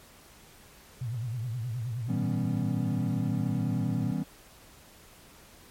sine tone with vibrato, 118.4 Hz, A#2, 27 cents sharp, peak -30 dBFS, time 1.01-4.12 s, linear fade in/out 5 ms, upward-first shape triangle, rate 9.5 Hz, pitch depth 190 cents each way
triangle chord, C# half-diminished seventh, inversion first, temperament equal with one note detuned, 161.33 / 196 / 246.9 / 277.2 Hz, E3 / G3 / B3 / C#4, -37 / 0 / 0 / 0 cents, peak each -30 / -31 / -32 / -34 dBFS, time 2.08-4.24 s, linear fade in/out 20 ms
effects pink hiss -54 dBFS RMS until 5.7 s + MP3 64 kbps

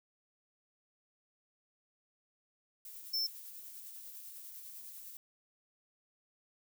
violet noise with tremolo, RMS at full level -48 dBFS, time 2.85-5.17 s, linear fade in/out 2 ms, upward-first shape sine, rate 10 Hz, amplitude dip 30%
square tone, 5340 Hz, E8, 22 cents sharp, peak -32 dBFS, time 3.13-3.27 s, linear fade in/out 10 ms
effects none

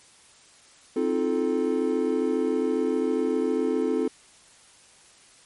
triangle chord, F dominant seventh, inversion second, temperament just, 261.9 / 314.3 / 349.2 / 436.5 Hz, C4 / Eb4 / F4 / A4, +2 / +18 / 0 / -14 cents, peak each -25 / -27 / -27 / -24 dBFS, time 0.96-4.08 s, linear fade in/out 5 ms, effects white hiss -54 dBFS RMS until 5.45 s + MP3 48 kbps

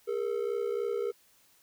triangle ring-modulated tone, 438.7 Hz, A4, 5 cents flat, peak -24 dBFS, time 0.07-1.12 s, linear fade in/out 20 ms, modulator 31.7 Hz, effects white hiss -64 dBFS RMS until 1.62 s

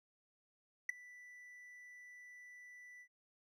triangle tone with ADSR envelope, 1975.5 Hz, B6, in tune, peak -28 dBFS, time 0.89-3.08 s, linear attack 4 ms, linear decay 9 ms, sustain -24 dB, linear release 71 ms, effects none

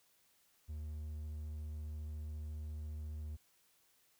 triangle tone, 76.2 Hz, D#2, 36 cents flat, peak -39 dBFS, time 0.68-3.37 s, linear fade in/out 20 ms, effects white hiss -72 dBFS RMS until 4.19 s

